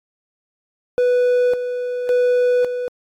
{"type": "tone with tremolo", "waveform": "triangle", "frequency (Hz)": 493.9, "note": "B4", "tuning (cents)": 0, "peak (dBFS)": -11, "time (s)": [0.98, 2.88], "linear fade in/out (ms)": 0, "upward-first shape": "square", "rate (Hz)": 0.9, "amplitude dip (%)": 60, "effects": ["AAC 64 kbps"]}